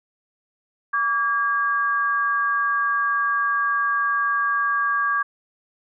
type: tone pair together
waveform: sine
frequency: 1150.5 / 1627 Hz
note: D6 / G#6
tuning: -36 / -36 cents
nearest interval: tritone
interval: 600 cents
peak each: -21 / -22 dBFS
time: 0.93-5.23 s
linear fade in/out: 10 ms
effects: none